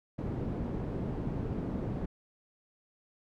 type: low-pass noise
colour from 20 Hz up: white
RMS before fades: -35 dBFS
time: 0.18-2.06 s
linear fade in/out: 10 ms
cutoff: 270 Hz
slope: 12 dB/octave
effects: none